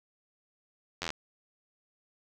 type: slowing click train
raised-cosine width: 0.2 ms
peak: -16 dBFS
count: 8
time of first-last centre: 1.02-1.104 s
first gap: 11 ms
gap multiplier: 1.03
effects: none